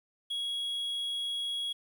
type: tone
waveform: triangle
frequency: 3322 Hz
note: G#7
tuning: in tune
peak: -30 dBFS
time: 0.3-1.73 s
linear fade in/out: 10 ms
effects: 10-bit